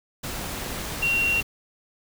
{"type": "tone in noise", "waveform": "sine", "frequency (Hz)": 2749, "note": "F7", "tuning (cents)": -28, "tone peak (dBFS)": -20, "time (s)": [1.02, 1.41], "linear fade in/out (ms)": 10, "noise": "pink", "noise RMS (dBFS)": -32, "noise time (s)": [0.23, 1.43], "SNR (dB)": 9, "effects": []}